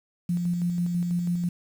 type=tone with tremolo; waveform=sine; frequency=174.61 Hz; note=F3; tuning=in tune; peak=-22 dBFS; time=0.29-1.49 s; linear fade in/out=5 ms; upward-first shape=square; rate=6.1 Hz; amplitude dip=30%; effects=8-bit